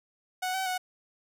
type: tone with pitch steps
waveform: sawtooth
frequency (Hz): 739 / 761 / 737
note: F#5 / F#5 / F#5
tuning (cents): -2 / +48 / -7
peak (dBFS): -25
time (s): 0.42-0.78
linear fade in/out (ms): 10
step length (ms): 120
effects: none